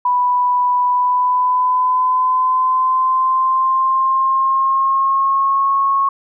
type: tone with pitch glide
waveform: sine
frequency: 987.8 to 1096 Hz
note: B5 to C#6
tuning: 0 to -20 cents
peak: -12 dBFS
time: 0.05-6.09 s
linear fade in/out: 5 ms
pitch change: +180 cents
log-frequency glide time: 0.86-5.72 s
effects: none